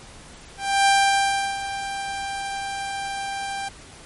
sawtooth tone with ADSR envelope, 790 Hz, G5, 13 cents sharp, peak -10 dBFS, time 0.57-3.69 s, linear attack 300 ms, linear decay 700 ms, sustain -13 dB, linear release 11 ms, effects pink hiss -44 dBFS RMS until 4.05 s + MP3 48 kbps

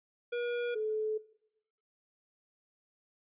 square / sine tone pair in turn, 480.4 / 432.3 Hz, B4 / A4, -48 / -31 cents, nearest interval major second, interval 183 cents, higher first, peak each -33 / -31 dBFS, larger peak second, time 0.32-0.75 / 0.75-1.18 s, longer neither, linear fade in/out 10 ms, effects noise-tail reverb RT60 0.8 s tail -18 dB re dry + resampled to 8000 Hz

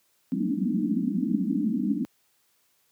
pink band-pass noise, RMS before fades -26 dBFS, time 0.32-2.05 s, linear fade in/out 0 ms, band 180 to 310 Hz, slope 96 dB/octave, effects white hiss -68 dBFS RMS until 2.91 s + high-pass 80 Hz 12 dB/octave

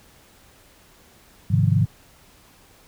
sine chord, F minor seventh, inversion first, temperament equal with one note detuned, 103.83 / 130.81 / 153.07 / 174.61 Hz, Ab2 / C3 / Eb3 / F3, 0 / 0 / -28 / 0 cents, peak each -19 / -21 / -21 / -24 dBFS, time 1.5-1.86 s, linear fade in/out 10 ms, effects pink hiss -53 dBFS RMS until 2.87 s

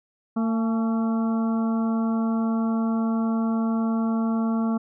harmonic tone with a mistuned harmonic, 225.9 Hz, A3, 46 cents sharp, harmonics 1 / 2 / 3 / 4 / 5 / 6, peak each -21 / -36 / -35 / -38 / -37 / -40 dBFS, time 0.36-4.78 s, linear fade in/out 10 ms, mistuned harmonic 4, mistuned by -75 cents, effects none

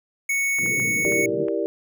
square tone, 2217 Hz, C#7, in tune, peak -21 dBFS, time 0.29-1.26 s, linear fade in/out 5 ms
pink band-pass noise, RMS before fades -32 dBFS, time 0.58-1.48 s, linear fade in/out 50 ms, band 110 to 510 Hz, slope 96 dB/octave
clicks, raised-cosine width 0.5 ms, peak -23 dBFS, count 5, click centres 0.587 / 0.661 / 0.799 / 1.122 / 1.484 s
sine chord, E half-diminished seventh, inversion none, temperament equal, 329.6 / 392 / 466.2 / 587.3 Hz, E4 / G4 / Bb4 / D5, 0 / 0 / 0 / 0 cents, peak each -27 / -26 / -27 / -28 dBFS, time 1.05-1.66 s, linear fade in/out 0 ms
effects none

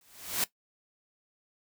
white noise with exponential growth, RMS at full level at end -26 dBFS, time 0.01-0.44 s, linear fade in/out 2 ms, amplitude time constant 92 ms, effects noise-tail reverb RT60 0.1 s tail -17 dB re dry

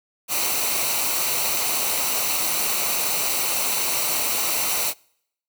white noise with comb filter, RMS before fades -23 dBFS, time 0.28-4.94 s, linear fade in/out 50 ms, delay 0.59 ms, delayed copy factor -0.6, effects noise-tail reverb RT60 0.7 s tail -26 dB re dry

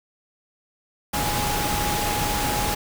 sine tone in noise, 830.6 Hz, G#5, in tune, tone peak -27 dBFS, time 1.13-2.75 s, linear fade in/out 10 ms, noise pink, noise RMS -25 dBFS, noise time 1.13-2.75 s, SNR -5 dB, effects none

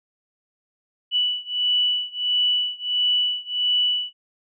sine beating tone pair, 2960 / 2961.5 Hz, F#7 / F#7, 0 / +1 cents, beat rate 1.5 Hz, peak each -22 / -23 dBFS, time 1.11-4.13 s, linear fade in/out 50 ms, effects none

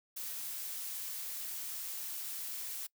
blue noise, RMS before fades -41 dBFS, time 0.16-2.87 s, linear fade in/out 10 ms, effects noise-tail reverb RT60 0.1 s tail -23 dB re dry

